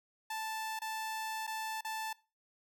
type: tone with dropouts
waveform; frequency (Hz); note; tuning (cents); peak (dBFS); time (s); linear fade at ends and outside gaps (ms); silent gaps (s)
sawtooth; 880; A5; 0; -33; 0.3-2.13; 5; 0.791-0.817 / 1.468-1.475 / 1.81-1.847
effects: noise-tail reverb RT60 0.3 s tail -20 dB re dry

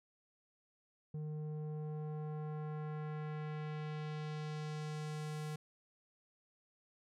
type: tone with low-pass filter sweep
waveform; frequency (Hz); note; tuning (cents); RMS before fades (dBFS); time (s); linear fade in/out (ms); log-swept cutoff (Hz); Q
square; 152.6; D#3; -33; -42; 1.14-5.56; 5; 340 to 12000; 0.95
effects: none

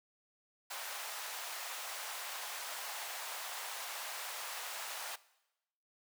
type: high-pass noise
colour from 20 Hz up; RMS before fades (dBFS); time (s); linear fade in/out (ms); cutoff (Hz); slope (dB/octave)
pink; -43; 0.7-5.16; 10; 690; 24
effects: noise-tail reverb RT60 0.9 s tail -19 dB re dry

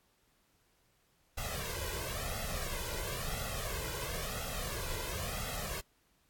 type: noise with flanger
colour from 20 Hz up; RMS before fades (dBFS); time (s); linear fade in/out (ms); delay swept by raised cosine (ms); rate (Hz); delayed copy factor
pink; -38; 1.37-5.81; 10; 1.5 to 2.03; 0.98; +0.8
effects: pink hiss -72 dBFS RMS until 6.29 s + AAC 64 kbps

